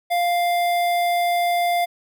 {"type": "tone with notch filter", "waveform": "square", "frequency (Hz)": 698.5, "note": "F5", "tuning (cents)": 0, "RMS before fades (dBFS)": -20, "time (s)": [0.1, 1.86], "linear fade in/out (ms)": 20, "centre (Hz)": 6700, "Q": 1.2, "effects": []}